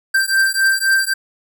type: beating tone pair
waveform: square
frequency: 1568 / 1571.8 Hz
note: G6 / G6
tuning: 0 / +4 cents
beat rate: 3.8 Hz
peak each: -17 dBFS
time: 0.14-1.14 s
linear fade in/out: 10 ms
effects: none